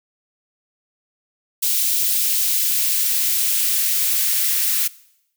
blue noise with high-pass filter sweep, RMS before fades -19 dBFS, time 1.62-4.88 s, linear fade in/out 10 ms, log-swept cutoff 3000 to 1600 Hz, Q 0.98, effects noise-tail reverb RT60 0.8 s tail -21 dB re dry

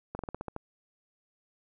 slowing click train, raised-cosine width 1 ms, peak -22 dBFS, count 8, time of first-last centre 0.15-0.564 s, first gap 41 ms, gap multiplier 1.12, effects none

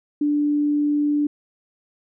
sine tone, 293.7 Hz, D4, in tune, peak -17 dBFS, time 0.21-1.27 s, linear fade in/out 5 ms, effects none

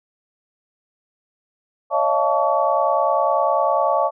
sine tone cluster, 557 / 617 / 687 / 875 / 1131 Hz, C#5 / D#5 / F5 / A5 / C#6, +8 / -15 / -29 / -10 / +34 cents, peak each -22 dBFS, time 1.9-4.11 s, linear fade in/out 50 ms, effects none

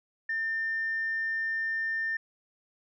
sine tone, 1800 Hz, A6, 39 cents sharp, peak -27 dBFS, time 0.29-2.17 s, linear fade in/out 5 ms, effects tanh soft clip ceiling -23 dBFS

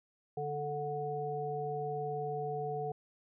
harmonic tone, 146.83 Hz, D3, in tune, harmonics 1 / 3 / 5, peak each -41 / -37 / -38 dBFS, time 0.37-2.92 s, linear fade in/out 5 ms, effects none

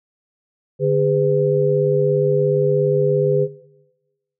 sine tone cluster, 146.2 / 407.9 / 505 Hz, D3 / G#4 / B4, -7 / -31 / +39 cents, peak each -19 dBFS, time 0.79-3.48 s, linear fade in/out 50 ms, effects noise-tail reverb RT60 1.0 s tail -18 dB re dry

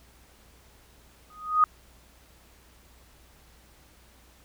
sine tone with exponential growth, 1244.5 Hz, D#6, in tune, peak -13 dBFS, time 1.3-1.64 s, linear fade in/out 1 ms, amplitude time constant 73 ms, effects added 60 Hz sine -58 dBFS peak until 4.44 s + pink hiss -58 dBFS RMS until 4.44 s

